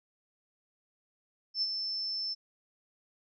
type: tone with ADSR envelope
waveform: sine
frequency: 5300 Hz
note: E8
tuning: 9 cents sharp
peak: -26 dBFS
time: 1.54-2.35 s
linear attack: 79 ms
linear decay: 42 ms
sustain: -6 dB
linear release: 25 ms
effects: none